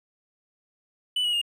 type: tone with pitch steps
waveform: triangle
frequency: 2982 / 2909 / 2837 Hz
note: F#7 / F#7 / F7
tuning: +13 / -30 / +27 cents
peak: -21 dBFS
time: 1.16-1.415 s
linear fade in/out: 5 ms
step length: 85 ms
effects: none